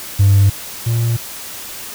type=tone pair in turn; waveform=triangle; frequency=99.1 / 116.47 Hz; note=G2 / A#2; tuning=+19 / -1 cents; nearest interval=minor third; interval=280 cents; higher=second; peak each=-4 / -11 dBFS; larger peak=first; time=0.19-0.5 / 0.86-1.17 s; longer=neither; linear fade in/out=10 ms; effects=tanh soft clip ceiling -3 dBFS + white hiss -30 dBFS RMS until 1.94 s